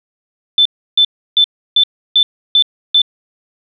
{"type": "tone bursts", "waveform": "sine", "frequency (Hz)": 3527, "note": "A7", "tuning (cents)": 3, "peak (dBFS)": -6, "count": 7, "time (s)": [0.58, 3.018], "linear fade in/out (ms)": 2, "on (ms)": 74, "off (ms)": 320, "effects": []}